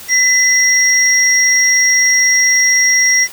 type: tone pair together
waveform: sine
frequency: 2004 / 5634 Hz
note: B6 / F8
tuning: +25 / +14 cents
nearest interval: octave + tritone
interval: 1789 cents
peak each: -11 dBFS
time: 0.08-3.28 s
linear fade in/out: 50 ms
effects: white hiss -33 dBFS RMS until 3.32 s